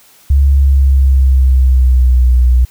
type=tone with pitch glide; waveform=sine; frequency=69.3 to 61.74 Hz; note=C#2 to B1; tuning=0 to 0 cents; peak=-5 dBFS; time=0.3-2.65 s; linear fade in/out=5 ms; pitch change=-200 cents; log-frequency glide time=0.49-2.33 s; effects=white hiss -45 dBFS RMS until 2.7 s